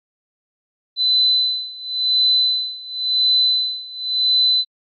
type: tone with tremolo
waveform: sine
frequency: 4019 Hz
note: B7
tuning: 30 cents sharp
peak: -12 dBFS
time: 0.96-4.65 s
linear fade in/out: 50 ms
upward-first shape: sine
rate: 0.94 Hz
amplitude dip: 90%
effects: AAC 64 kbps